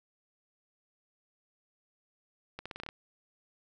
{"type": "accelerating click train", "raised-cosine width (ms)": 0.3, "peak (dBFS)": -24, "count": 8, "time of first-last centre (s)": [2.59, 2.889], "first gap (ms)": 66, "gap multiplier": 0.85, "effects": []}